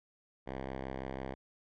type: tone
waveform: 5% pulse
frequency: 66.1 Hz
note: C2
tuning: 18 cents sharp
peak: -27 dBFS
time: 0.46-1.35 s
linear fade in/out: 20 ms
effects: low-pass 2000 Hz 12 dB/octave